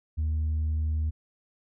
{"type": "tone with tanh clipping", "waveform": "sine", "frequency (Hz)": 77.78, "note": "D#2", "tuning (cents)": 0, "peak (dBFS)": -25, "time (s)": [0.17, 1.11], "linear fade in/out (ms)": 20, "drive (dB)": 1, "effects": []}